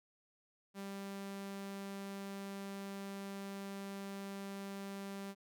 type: tone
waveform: sawtooth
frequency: 197.2 Hz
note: G3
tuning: 11 cents sharp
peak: -39 dBFS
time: 0.74-5.35 s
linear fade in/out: 50 ms
effects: none